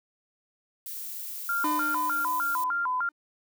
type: noise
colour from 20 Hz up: violet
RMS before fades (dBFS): -37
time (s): 0.86-2.64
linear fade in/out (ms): 2
type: tone with vibrato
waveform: sine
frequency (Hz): 1185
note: D6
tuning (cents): +15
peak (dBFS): -25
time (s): 1.49-3.09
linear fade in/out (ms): 2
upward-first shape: square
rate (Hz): 3.3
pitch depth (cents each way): 280
type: tone with exponential decay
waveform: 45% pulse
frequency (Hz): 302.1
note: D4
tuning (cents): +49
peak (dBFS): -28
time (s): 1.64-3.12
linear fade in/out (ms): 5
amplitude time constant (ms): 320
effects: none